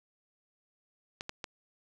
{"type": "clicks", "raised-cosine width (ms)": 0.2, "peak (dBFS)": -20, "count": 3, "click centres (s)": [1.209, 1.294, 1.442], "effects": []}